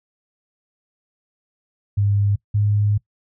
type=tone pair in turn; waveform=sine; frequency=101.4 / 103.65 Hz; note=G#2 / G#2; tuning=-41 / -3 cents; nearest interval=unison; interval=38 cents; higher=second; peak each=-15 / -15 dBFS; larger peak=neither; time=1.97-2.36 / 2.54-2.98 s; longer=second; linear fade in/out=10 ms; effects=noise-tail reverb RT60 0.1 s tail -21 dB re dry